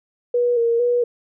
sine tone with vibrato, 475.1 Hz, A#4, 33 cents sharp, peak -15 dBFS, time 0.34-1.04 s, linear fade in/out 5 ms, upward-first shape square, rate 2.2 Hz, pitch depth 35 cents each way, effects none

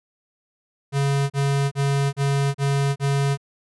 square tone bursts, 139.6 Hz, C#3, 13 cents sharp, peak -19 dBFS, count 6, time 0.92-3.375 s, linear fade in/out 50 ms, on 380 ms, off 35 ms, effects resampled to 24000 Hz

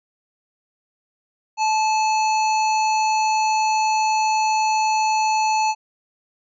harmonic tone, 868 Hz, A5, 24 cents flat, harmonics 1 / 3 / 5 / 7 / 8, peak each -17 / -27 / -31 / -34 / -35 dBFS, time 1.57-5.75 s, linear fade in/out 50 ms, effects none

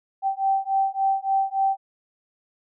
sine beating tone pair, 776 / 779.5 Hz, G5 / G5, -18 / -10 cents, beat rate 3.5 Hz, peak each -23 dBFS, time 0.22-1.77 s, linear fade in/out 50 ms, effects none

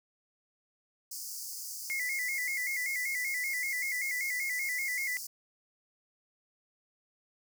pink high-pass noise, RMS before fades -41 dBFS, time 1.11-5.27 s, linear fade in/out 5 ms, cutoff 4700 Hz, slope 96 dB/octave
sine tone with vibrato, 2067 Hz, C7, 22 cents flat, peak -31 dBFS, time 1.9-5.17 s, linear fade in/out 0 ms, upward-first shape square, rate 5.2 Hz, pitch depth 69 cents each way
effects none

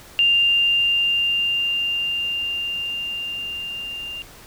sine tone with level ramp, 2794 Hz, F7, in tune, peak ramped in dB -13 to -29 dBFS, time 0.19-4.22 s, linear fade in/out 0 ms, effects pink hiss -44 dBFS RMS until 4.46 s

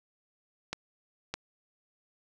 clicks, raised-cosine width 0.2 ms, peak -16 dBFS, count 2, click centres 0.73 / 1.34 s, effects none

